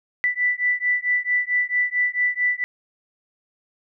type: beating tone pair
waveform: sine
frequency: 1975.5 / 1980 Hz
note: B6 / B6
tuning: 0 / +4 cents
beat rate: 4.5 Hz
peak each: -22 dBFS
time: 0.24-2.64 s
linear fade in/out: 0 ms
effects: none